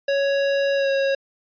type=tone with pitch glide; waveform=square; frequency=556 to 547.4 Hz; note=C#5 to C#5; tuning=+5 to -22 cents; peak=-19 dBFS; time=0.08-1.15 s; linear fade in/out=5 ms; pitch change=-27 cents; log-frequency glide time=0.75-0.89 s; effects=resampled to 11025 Hz